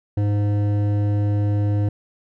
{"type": "tone with hard clipping", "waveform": "triangle", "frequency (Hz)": 102.9, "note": "G#2", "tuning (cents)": -16, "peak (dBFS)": -19, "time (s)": [0.17, 1.89], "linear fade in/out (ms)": 5, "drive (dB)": 15, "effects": []}